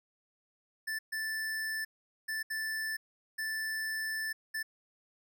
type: tone bursts at uneven times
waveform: square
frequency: 1760 Hz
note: A6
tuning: in tune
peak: -34 dBFS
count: 6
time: 0.87-0.99 / 1.12-1.85 / 2.28-2.43 / 2.5-2.97 / 3.38-4.33 / 4.54-4.63 s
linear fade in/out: 10 ms
effects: none